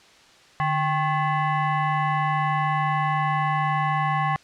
sine tone with frequency modulation, 149.6 Hz, D3, 32 cents sharp, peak -20 dBFS, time 0.6-4.36 s, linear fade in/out 0 ms, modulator 936 Hz, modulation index 1.5, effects white hiss -52 dBFS RMS until 4.43 s + low-pass 5000 Hz 12 dB/octave

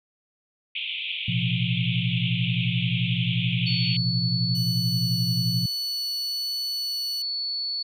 white band-pass noise, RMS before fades -31 dBFS, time 0.75-3.97 s, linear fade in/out 5 ms, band 2300 to 3500 Hz, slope 96 dB/octave
sine chord, Bb suspended second, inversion none, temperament equal with one note detuned, 116.54 / 127.97 / 174.61 Hz, Bb2 / C3 / F3, 0 / -38 / 0 cents, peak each -27 dBFS, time 1.28-5.66 s, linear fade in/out 5 ms
sine tone, 4435 Hz, C#8, in tune, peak -26 dBFS, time 3.66-7.83 s, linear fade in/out 10 ms
5% pulse tone with vibrato, 2960 Hz, F#7, in tune, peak -31 dBFS, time 4.55-7.22 s, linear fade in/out 2 ms, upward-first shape sine, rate 1.1 Hz, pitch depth 11 cents each way
effects none

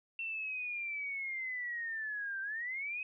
sine linear two-way sweep, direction down then up, 2709 to 1555 to 2551 Hz, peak -36 dBFS, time 0.19-3.03 s, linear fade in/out 2 ms, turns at 2.41 s, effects none

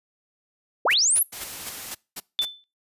sine linear sweep, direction up, 298.6 to 11770 Hz, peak -17 dBFS, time 0.85-1.23 s, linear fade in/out 5 ms
white noise bursts, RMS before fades -33 dBFS, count 7, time 0.9-2.454 s, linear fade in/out 10 ms, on 42 ms, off 210 ms
white noise, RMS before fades -36 dBFS, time 1.32-1.94 s, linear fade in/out 10 ms
sine tone with exponential decay, 3520 Hz, A7, in tune, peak -17 dBFS, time 2.39-2.64 s, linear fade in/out 0 ms, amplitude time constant 53 ms
effects noise-tail reverb RT60 0.3 s tail -25 dB re dry + resampled to 32000 Hz

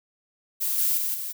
violet noise with level steps, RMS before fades -26 / -23 / -27 / -32 dBFS, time 0.6-1.33 s, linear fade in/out 20 ms, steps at 0.78 / 0.97 / 1.14 s, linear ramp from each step 5 ms, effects none

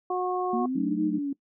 harmonic tone, 364.2 Hz, F#4, 27 cents flat, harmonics 1 / 2 / 3, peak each -28 / -29 / -33 dBFS, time 0.1-0.66 s, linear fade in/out 5 ms
sine linear two-way sweep, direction up then down, 229.3 to 310 to 275.4 Hz, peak -26 dBFS, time 0.53-1.33 s, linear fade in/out 5 ms, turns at 1.02 s
sine chord, D# diminished, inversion first, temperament equal, 185 / 220 / 311.1 Hz, F#3 / A3 / D#4, 0 / 0 / 0 cents, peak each -31 dBFS, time 0.75-1.19 s, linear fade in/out 10 ms
effects noise-tail reverb RT60 0.1 s tail -20 dB re dry

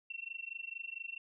sine tone with amplitude modulation, 2714 Hz, E7, 50 cents sharp, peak -37 dBFS, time 0.1-1.18 s, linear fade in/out 5 ms, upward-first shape sine, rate 24.4 Hz, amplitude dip 95%, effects none

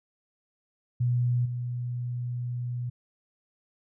sine tone with level steps, 122.3 Hz, B2, 16 cents flat, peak -22 / -29 dBFS, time 1-2.9 s, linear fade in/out 10 ms, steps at 1.45 s, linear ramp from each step 10 ms, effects none

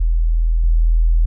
sine tone with level steps, 41.02 Hz, E1, 8 cents flat, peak -12 / -10 dBFS, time 0-1.26 s, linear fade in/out 10 ms, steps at 0.64 s, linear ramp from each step 2 ms, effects none

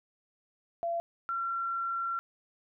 sine tone pair in turn, 680 / 1363.7 Hz, F5 / F6, -46 / -42 cents, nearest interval octave, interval 1204 cents, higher second, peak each -29 / -30 dBFS, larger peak first, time 0.83-1 / 1.29-2.19 s, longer second, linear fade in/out 0 ms, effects none

